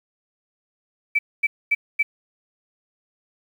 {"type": "tone bursts", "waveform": "sine", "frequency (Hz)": 2313, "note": "D7", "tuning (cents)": -27, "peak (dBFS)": -15, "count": 4, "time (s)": [1.15, 2.03], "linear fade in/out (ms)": 10, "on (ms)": 40, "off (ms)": 240, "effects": ["8-bit"]}